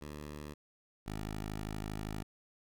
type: tone pair in turn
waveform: 10% pulse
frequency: 74.3 / 52.54 Hz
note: D2 / G#1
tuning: +21 / +21 cents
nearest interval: tritone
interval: 600 cents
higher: first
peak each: -35 / -30 dBFS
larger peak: second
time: 0.01-0.54 / 1.06-2.23 s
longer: second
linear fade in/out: 10 ms
effects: none